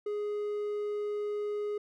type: tone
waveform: triangle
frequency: 415.9 Hz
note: G#4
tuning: 2 cents sharp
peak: -29 dBFS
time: 0.06-1.78 s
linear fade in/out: 5 ms
effects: none